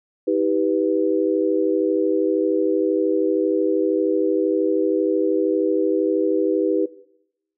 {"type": "chord", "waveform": "sine", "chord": "Eb augmented", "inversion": "none", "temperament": "equal with one note detuned", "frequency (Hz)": [319.1, 392, 493.9], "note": ["Eb4", "G4", "B4"], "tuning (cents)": [44, 0, 0], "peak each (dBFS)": -21, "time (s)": [0.27, 6.86], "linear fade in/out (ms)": 10, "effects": ["noise-tail reverb RT60 0.8 s tail -18 dB re dry"]}